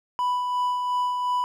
triangle tone with tremolo, 990 Hz, B5, 4 cents sharp, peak -19 dBFS, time 0.19-1.44 s, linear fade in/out 0 ms, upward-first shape sine, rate 2.8 Hz, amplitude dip 35%, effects none

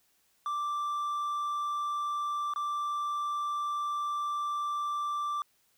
triangle tone with dropouts, 1174.7 Hz, D6, in tune, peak -28 dBFS, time 0.46-5.42 s, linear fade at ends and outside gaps 1 ms, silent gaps 2.537-2.56 s, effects white hiss -70 dBFS RMS until 5.77 s

